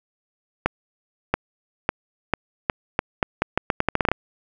accelerating click train, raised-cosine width 0.5 ms, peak -3 dBFS, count 17, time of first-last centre 0.66-4.116 s, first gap 680 ms, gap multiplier 0.81, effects none

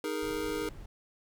square chord, D# suspended fourth, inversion none, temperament just, 311.1 / 414.8 / 466.7 Hz, D#4 / G#4 / A#4, 0 / -2 / +2 cents, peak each -37 dBFS, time 0.04-0.69 s, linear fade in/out 2 ms
brown noise, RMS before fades -46 dBFS, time 0.22-0.86 s, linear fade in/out 5 ms
effects none

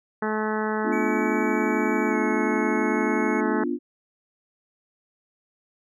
harmonic tone, 215.5 Hz, A3, 36 cents flat, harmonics 1 / 2 / 3 / 4 / 5 / 6 / 7 / 8 / 9, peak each -28 / -28 / -36 / -31 / -35 / -35 / -34 / -36 / -41 dBFS, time 0.22-3.64 s, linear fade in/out 5 ms
sine chord, B diminished, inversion none, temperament equal, 246.9 / 293.7 / 349.2 Hz, B3 / D4 / F4, 0 / 0 / 0 cents, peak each -28 dBFS, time 0.83-3.79 s, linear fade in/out 50 ms
triangle tone with pitch glide, 2268 to 2191 Hz, C#7 to C#7, +39 to -21 cents, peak -31 dBFS, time 0.92-3.41 s, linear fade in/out 10 ms, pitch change -60 cents, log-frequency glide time 2.08-2.16 s
effects none

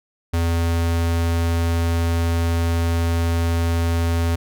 square tone, 84 Hz, E2, 33 cents sharp, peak -18 dBFS, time 0.33-4.36 s, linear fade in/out 10 ms, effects none

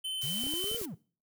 square tone, 3063 Hz, G7, 41 cents flat, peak -34 dBFS, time 0.04-0.77 s, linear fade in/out 10 ms
blue noise, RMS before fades -39 dBFS, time 0.21-0.86 s, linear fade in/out 10 ms
triangle linear two-way sweep, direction up then down, 119.1 to 479.6 to 119.1 Hz, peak -36 dBFS, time 0.23-0.95 s, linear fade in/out 10 ms, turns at 0.78 s
clicks, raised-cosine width 2 ms, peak -30 dBFS, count 7, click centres 0.437 / 0.468 / 0.537 / 0.642 / 0.715 / 0.746 / 0.815 s
effects noise-tail reverb RT60 0.4 s tail -21 dB re dry

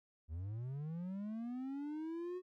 triangle linear sweep, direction up, 73.9 to 370.3 Hz, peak -38 dBFS, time 0.28-2.42 s, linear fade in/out 50 ms, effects none

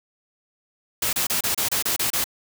white noise bursts, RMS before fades -23 dBFS, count 9, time 1.02-2.242 s, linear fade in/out 5 ms, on 110 ms, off 29 ms, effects none

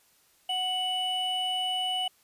triangle tone pair together, 740 / 2960 Hz, F#5 / F#7, 0 / 0 cents, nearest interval 2 octaves, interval 2400 cents, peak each -30 / -27 dBFS, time 0.49-2.08 s, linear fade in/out 5 ms, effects white hiss -64 dBFS RMS until 2.23 s + resampled to 32000 Hz

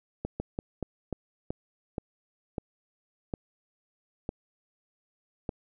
slowing click train, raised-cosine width 2 ms, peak -18 dBFS, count 11, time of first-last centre 0.25-5.492 s, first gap 150 ms, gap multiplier 1.26, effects none

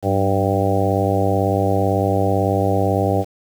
harmonic tone with a mistuned harmonic, 98 Hz, G2, in tune, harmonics 1 / 2 / 3 / 4 / 5 / 6 / 7 / 8, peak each -20 / -25 / -24 / -25 / -23 / -24 / -25 / -24 dBFS, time 0.02-3.25 s, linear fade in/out 50 ms, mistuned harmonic 2, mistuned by -58 cents, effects 7-bit

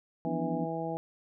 sine chord, B diminished, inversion second, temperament equal, 174.61 / 246.9 / 293.7 Hz, F3 / B3 / D4, 0 / 0 / 0 cents, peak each -36 dBFS, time 0.25-0.66 s, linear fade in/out 20 ms
harmonic tone, 164 Hz, E3, 9 cents flat, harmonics 1 / 2 / 3 / 4 / 5, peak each -38 / -38 / -38 / -38 / -38 dBFS, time 0.25-0.97 s, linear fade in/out 0 ms
effects none

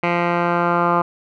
10% pulse tone with low-pass filter sweep, 173.1 Hz, F3, 15 cents flat, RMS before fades -18 dBFS, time 0.03-1.02 s, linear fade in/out 5 ms, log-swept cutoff 2100 to 1200 Hz, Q 4, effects none

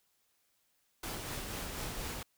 pink noise with tremolo, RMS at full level -39 dBFS, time 1.03-2.23 s, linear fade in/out 5 ms, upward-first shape sine, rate 4.1 Hz, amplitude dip 30%, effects white hiss -75 dBFS RMS until 2.37 s

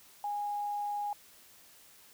sine tone, 823 Hz, G#5, 16 cents flat, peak -32 dBFS, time 0.24-1.13 s, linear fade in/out 2 ms, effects white hiss -58 dBFS RMS until 2.13 s

